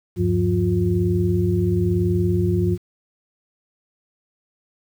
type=tone cluster; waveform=sine; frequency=79 / 100 / 176.9 / 354.9 Hz; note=D#2 / G2 / F3 / F4; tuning=+27 / +35 / +23 / +28 cents; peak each=-28 / -20 / -22 / -22 dBFS; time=0.16-2.78 s; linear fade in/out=50 ms; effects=8-bit